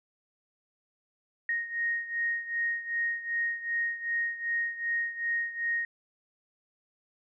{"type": "beating tone pair", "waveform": "sine", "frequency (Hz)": [1864.7, 1867.3], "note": ["A#6", "A#6"], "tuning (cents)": [0, 2], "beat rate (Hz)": 2.6, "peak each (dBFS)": [-30, -34], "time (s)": [1.49, 5.85], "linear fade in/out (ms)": 2, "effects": []}